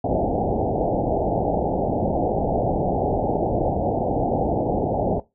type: low-pass noise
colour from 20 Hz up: white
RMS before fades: -22 dBFS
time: 0.04-5.2 s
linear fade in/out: 5 ms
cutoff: 820 Hz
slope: 96 dB/octave
effects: noise-tail reverb RT60 0.2 s tail -18 dB re dry